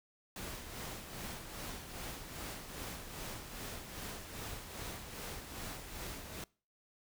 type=noise with tremolo; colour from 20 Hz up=pink; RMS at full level=-43 dBFS; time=0.36-6.44 s; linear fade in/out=2 ms; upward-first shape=sine; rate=2.5 Hz; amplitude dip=50%; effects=noise-tail reverb RT60 0.4 s tail -25 dB re dry